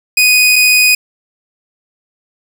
sawtooth tone pair in turn, 2489 / 2489 Hz, D#7 / D#7, 0 / 0 cents, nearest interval unison, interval 0 cents, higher neither, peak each -3 dBFS, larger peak neither, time 0.17-0.56 / 0.56-0.95 s, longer neither, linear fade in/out 5 ms, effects none

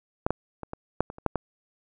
clicks, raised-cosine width 1 ms, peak -9 / -10 / -21 / -20 / -7 / -23 / -29 / -8 / -12 dBFS, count 9, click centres 0.265 / 0.306 / 0.633 / 0.734 / 1.006 / 1.101 / 1.184 / 1.263 / 1.357 s, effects none

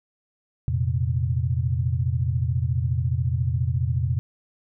sine chord, F suspended fourth, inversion none, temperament equal with one note detuned, 86.2 / 116.54 / 130.81 Hz, F2 / Bb2 / C3, -22 / 0 / 0 cents, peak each -25 dBFS, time 0.68-4.19 s, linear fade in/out 0 ms, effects none

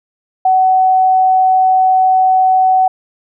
sine tone, 751 Hz, F#5, 26 cents sharp, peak -7 dBFS, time 0.45-2.88 s, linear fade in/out 5 ms, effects none

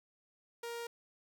sawtooth tone, 469.2 Hz, A#4, 11 cents sharp, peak -36 dBFS, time 0.63-0.87 s, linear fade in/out 5 ms, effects none

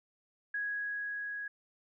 sine tone with level ramp, 1661.2 Hz, G#6, in tune, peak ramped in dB -32 to -37 dBFS, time 0.54-1.48 s, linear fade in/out 5 ms, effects none

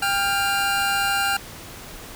25% pulse tone pair together, 795.5 / 1396.9 Hz, G5 / F6, +25 / 0 cents, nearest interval minor seventh, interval 975 cents, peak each -19 dBFS, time 0.02-1.37 s, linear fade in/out 5 ms, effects pink hiss -39 dBFS RMS until 2.15 s

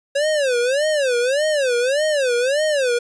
square tone with vibrato, 545 Hz, C#5, 29 cents flat, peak -17 dBFS, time 0.15-2.99 s, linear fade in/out 10 ms, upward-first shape sine, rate 1.7 Hz, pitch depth 230 cents each way, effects resampled to 22050 Hz

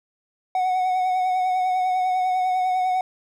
triangle tone with vibrato, 740 Hz, F#5, in tune, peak -17 dBFS, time 0.55-3.01 s, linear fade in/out 2 ms, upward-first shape sine, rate 10 Hz, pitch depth 25 cents each way, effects none

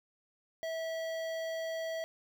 square tone with notch filter, 651 Hz, E5, 22 cents flat, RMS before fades -37 dBFS, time 0.63-2.04 s, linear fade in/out 0 ms, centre 10000 Hz, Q 0.61, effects none

